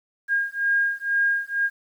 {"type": "beating tone pair", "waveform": "sine", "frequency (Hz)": [1620, 1622.1], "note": ["G#6", "G#6"], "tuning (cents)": [-43, -41], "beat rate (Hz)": 2.1, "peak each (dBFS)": -23, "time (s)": [0.28, 1.7], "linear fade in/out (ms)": 50, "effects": ["9-bit"]}